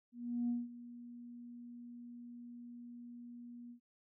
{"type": "tone with ADSR envelope", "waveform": "sine", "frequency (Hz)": 240, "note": "B3", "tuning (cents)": -49, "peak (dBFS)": -31, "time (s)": [0.12, 3.8], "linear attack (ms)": 370, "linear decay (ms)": 190, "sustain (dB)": -17, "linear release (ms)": 93, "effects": ["tanh soft clip ceiling -28 dBFS"]}